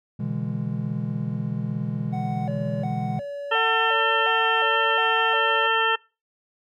triangle chord, E dominant seventh, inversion second, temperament just, 123.61 / 148.33 / 164.81 / 206 Hz, B2 / D3 / E3 / G#3, +2 / +18 / 0 / -14 cents, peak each -28 / -29 / -30 / -28 dBFS, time 0.19-3.2 s, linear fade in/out 10 ms
triangle tone with vibrato, 651 Hz, E5, 22 cents flat, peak -28 dBFS, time 2.12-5.68 s, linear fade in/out 20 ms, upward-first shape square, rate 1.4 Hz, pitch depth 230 cents each way
harmonic tone, 448.9 Hz, A4, 35 cents sharp, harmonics 1 / 2 / 3 / 4 / 6 / 7, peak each -27 / -25 / -24 / -25 / -28 / -28 dBFS, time 3.51-5.96 s, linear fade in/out 10 ms
effects noise-tail reverb RT60 0.3 s tail -24 dB re dry

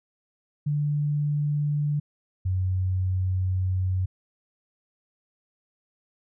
sine tone pair in turn, 147.1 / 92.88 Hz, D3 / F#2, +3 / +7 cents, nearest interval minor sixth, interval 796 cents, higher first, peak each -22 / -22 dBFS, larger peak neither, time 0.66-2 / 2.45-4.06 s, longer second, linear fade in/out 10 ms, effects none

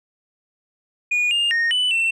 sine tone with pitch steps, 2449 / 2817 / 1851 / 2987 / 2692 Hz, D#7 / F7 / A#6 / F#7 / E7, -28 / +14 / -13 / +16 / +36 cents, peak -14 dBFS, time 1.11-2.11 s, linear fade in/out 10 ms, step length 200 ms, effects tanh soft clip ceiling -16 dBFS

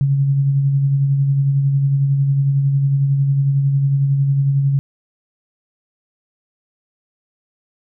sine tone with tremolo, 138.59 Hz, C#3, in tune, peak -11 dBFS, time 0.01-4.79 s, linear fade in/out 0 ms, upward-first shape sine, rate 11 Hz, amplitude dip 35%, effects none

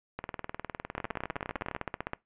two click trains, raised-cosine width 0.5 ms, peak -17 / -20 dBFS, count 19 / 32, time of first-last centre 0.98-2.134 / 0.19-1.764 s, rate 15.6 / 19.7 Hz, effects noise-tail reverb RT60 0.2 s tail -22 dB re dry + resampled to 8000 Hz

